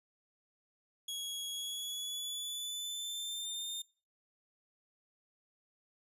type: tone with pitch glide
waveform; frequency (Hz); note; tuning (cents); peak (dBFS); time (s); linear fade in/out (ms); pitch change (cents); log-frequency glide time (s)
sawtooth; 3328 to 3629; G#7 to A#7; +3 to -47; -35; 1.08-3.82; 5; +150; 1.51-3.69
effects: noise-tail reverb RT60 0.4 s tail -24 dB re dry + resampled to 32000 Hz